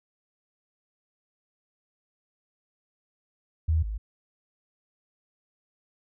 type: tone pair in turn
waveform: sine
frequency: 79.8 / 52.59 Hz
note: D#2 / G#1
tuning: +44 / +22 cents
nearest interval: perfect fifth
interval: 722 cents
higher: first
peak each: -20 / -29 dBFS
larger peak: first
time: 3.68-3.83 / 3.83-3.98 s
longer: neither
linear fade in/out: 10 ms
effects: none

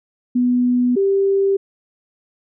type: tone pair in turn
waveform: sine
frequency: 246.9 / 392.7 Hz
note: B3 / G4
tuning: 0 / +3 cents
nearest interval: minor sixth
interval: 803 cents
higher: second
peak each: -13 dBFS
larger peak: neither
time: 0.35-0.96 / 0.96-1.57 s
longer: neither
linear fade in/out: 10 ms
effects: none

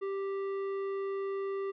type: tone with tanh clipping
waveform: triangle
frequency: 392 Hz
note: G4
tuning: in tune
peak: -34 dBFS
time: 0.01-1.72 s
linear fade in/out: 20 ms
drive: 15 dB
effects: none

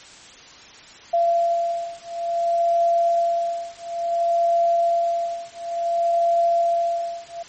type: beating tone pair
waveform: sine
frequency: 682 / 682.57 Hz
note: F5 / F5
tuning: -41 / -40 cents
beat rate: 0.57 Hz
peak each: -21 dBFS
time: 1.13-7.43 s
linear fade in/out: 10 ms
effects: white hiss -44 dBFS RMS until 7.48 s + MP3 32 kbps

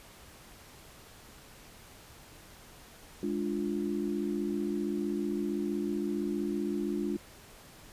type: chord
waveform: sine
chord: D diminished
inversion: second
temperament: equal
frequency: 207.7 / 293.7 / 349.2 Hz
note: Ab3 / D4 / F4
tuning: 0 / 0 / 0 cents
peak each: -34 dBFS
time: 3.23-7.17 s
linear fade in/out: 2 ms
effects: pink hiss -53 dBFS RMS until 7.92 s + resampled to 32000 Hz

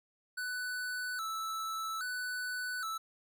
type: tone with vibrato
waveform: square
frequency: 1401 Hz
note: F6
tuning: 5 cents sharp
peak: -36 dBFS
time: 0.37-2.98 s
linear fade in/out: 10 ms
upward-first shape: square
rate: 0.61 Hz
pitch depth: 110 cents each way
effects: none

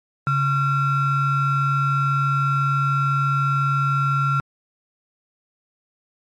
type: ring-modulated tone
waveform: triangle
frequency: 615 Hz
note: D#5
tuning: 20 cents flat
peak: -12 dBFS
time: 0.27-4.4 s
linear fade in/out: 0 ms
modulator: 754 Hz
effects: MP3 64 kbps

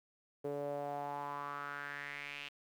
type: tone with band-pass filter sweep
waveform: sawtooth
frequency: 143.5 Hz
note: D3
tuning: 40 cents flat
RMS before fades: -42 dBFS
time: 0.44-2.49 s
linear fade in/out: 10 ms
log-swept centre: 460 to 2800 Hz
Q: 4.5
effects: 11-bit

